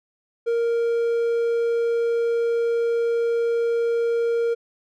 triangle tone, 466.2 Hz, A#4, in tune, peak -17 dBFS, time 0.46-4.55 s, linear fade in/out 20 ms, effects none

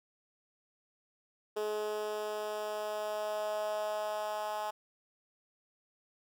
10% pulse tone with high-pass filter sweep, 211.8 Hz, G#3, 34 cents sharp, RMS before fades -36 dBFS, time 1.56-4.71 s, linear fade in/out 10 ms, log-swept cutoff 430 to 760 Hz, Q 4.5, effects none

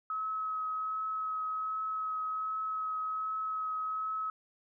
sine tone with vibrato, 1281 Hz, E6, 50 cents flat, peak -32 dBFS, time 0.1-4.3 s, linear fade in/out 2 ms, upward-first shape triangle, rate 1.3 Hz, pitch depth 13 cents each way, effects none

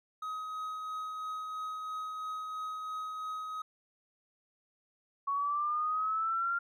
triangle tone with tremolo, 1264 Hz, D#6, 27 cents sharp, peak -33 dBFS, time 0.22-3.62 s, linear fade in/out 5 ms, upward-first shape triangle, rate 3 Hz, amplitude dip 30%
sine linear sweep, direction up, 1108.7 to 1396 Hz, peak -29 dBFS, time 5.27-6.59 s, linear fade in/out 10 ms
effects none

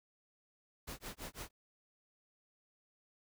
pink noise with tremolo, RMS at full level -44 dBFS, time 0.87-1.51 s, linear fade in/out 10 ms, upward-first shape sine, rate 6 Hz, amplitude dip 100%, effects none

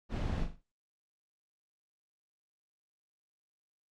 brown noise with echo, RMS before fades -34 dBFS, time 0.09-0.47 s, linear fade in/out 50 ms, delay 41 ms, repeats 4, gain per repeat -8 dB, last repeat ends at 0.634 s, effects low-pass 5000 Hz 12 dB/octave + Opus 48 kbps

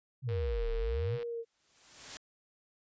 sine exponential two-way sweep, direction down then up, 140 to 31.83 to 140 Hz, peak -31 dBFS, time 0.22-1.19 s, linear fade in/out 50 ms, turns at 0.71 s
sine tone with vibrato, 466 Hz, A#4, 1 cent flat, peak -35 dBFS, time 0.27-1.45 s, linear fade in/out 50 ms, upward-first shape sine, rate 1.4 Hz, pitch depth 33 cents each way
click train, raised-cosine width 0.3 ms, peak -33 dBFS, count 109, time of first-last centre 0.29-1.229 s, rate 115 Hz
white noise with exponential growth, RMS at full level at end -41 dBFS, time 1.43-2.17 s, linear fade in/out 0 ms, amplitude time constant 160 ms
effects resampled to 16000 Hz

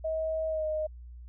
sine tone with pitch glide, 637 to 619.6 Hz, D#5 to D#5, +41 to -7 cents, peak -28 dBFS, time 0.04-0.87 s, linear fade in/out 10 ms, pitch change -48 cents, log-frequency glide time 0.48-0.66 s, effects added 60 Hz sine -43 dBFS peak until 1.28 s

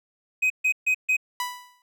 triangle tone bursts, 2517 Hz, D#7, 19 cents sharp, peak -17 dBFS, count 4, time 0.42-1.168 s, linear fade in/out 10 ms, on 82 ms, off 140 ms
sawtooth tone with exponential decay, 987.8 Hz, B5, in tune, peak -20 dBFS, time 1.4-1.82 s, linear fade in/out 1 ms, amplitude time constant 90 ms
effects none

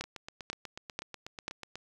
two click trains, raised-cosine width 0.2 ms, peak -24 / -17 dBFS, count 15 / 4, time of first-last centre 0.04-1.756 / 0.01-1.481 s, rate 8.16 / 2.04 Hz, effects 9-bit

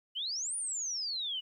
sine exponential two-way sweep, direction up then down, 2895 to 9630 to 2895 Hz, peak -33 dBFS, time 0.15-1.41 s, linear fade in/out 20 ms, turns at 0.56 s, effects 12-bit

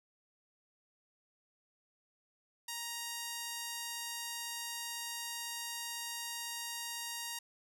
5% pulse tone, 938 Hz, A#5, 11 cents sharp, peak -27 dBFS, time 2.68-7.39 s, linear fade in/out 5 ms, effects none

